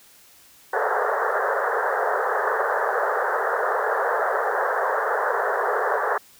pink band-pass noise, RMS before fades -23 dBFS, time 0.73-6.18 s, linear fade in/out 5 ms, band 410 to 1800 Hz, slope 96 dB/octave, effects white hiss -52 dBFS RMS until 6.39 s

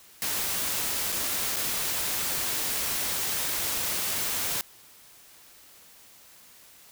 white noise with dropouts, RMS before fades -29 dBFS, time 0.22-4.61 s, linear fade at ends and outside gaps 0 ms, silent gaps 1.121-1.125 / 1.56-1.566 s, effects white hiss -53 dBFS RMS until 6.91 s

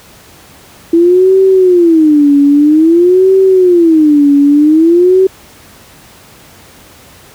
sine tone with vibrato, 329.6 Hz, E4, in tune, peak -3 dBFS, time 0.93-5.27 s, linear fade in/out 5 ms, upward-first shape sine, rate 0.51 Hz, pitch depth 260 cents each way, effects pink hiss -38 dBFS RMS until 7.34 s + high-pass 60 Hz 12 dB/octave

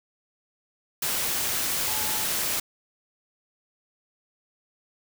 sine tone in noise, 860 Hz, A5, 40 cents flat, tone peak -37 dBFS, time 1.87-2.24 s, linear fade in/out 5 ms, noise white, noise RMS -27 dBFS, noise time 1.02-2.6 s, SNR -13 dB, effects none

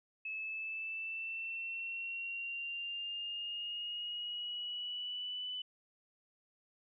sine linear sweep, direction up, 2594 to 3000 Hz, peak -38 dBFS, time 0.25-5.62 s, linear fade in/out 5 ms, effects none

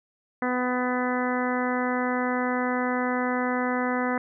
harmonic tone, 250 Hz, B3, 21 cents sharp, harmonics 1 / 2 / 3 / 4 / 5 / 6 / 7 / 8, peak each -27 / -30 / -32 / -33 / -34 / -35 / -35 / -36 dBFS, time 0.42-4.18 s, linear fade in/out 2 ms, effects none

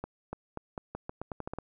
accelerating click train, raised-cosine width 1 ms, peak -22 dBFS, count 12, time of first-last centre 0.04-1.586 s, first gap 290 ms, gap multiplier 0.84, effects none

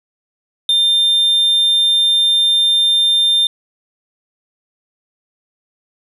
triangle tone, 3600 Hz, A7, 39 cents sharp, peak -9 dBFS, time 0.69-3.47 s, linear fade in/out 2 ms, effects resampled to 32000 Hz

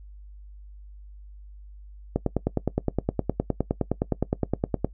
click train, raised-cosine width 2 ms, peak -9 dBFS, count 27, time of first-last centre 2.16-4.846 s, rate 9.68 Hz, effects noise-tail reverb RT60 0.1 s tail -19 dB re dry + added 50 Hz sine -42 dBFS peak until 4.93 s

